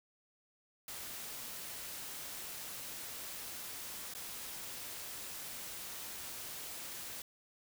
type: noise with dropouts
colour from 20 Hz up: white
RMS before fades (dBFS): -45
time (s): 0.88-7.22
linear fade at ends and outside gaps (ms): 2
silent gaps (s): 4.138-4.149
effects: none